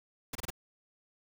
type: noise bursts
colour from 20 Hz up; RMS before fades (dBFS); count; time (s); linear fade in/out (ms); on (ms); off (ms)
pink; -37; 4; 0.33-0.503; 5; 23; 27
effects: none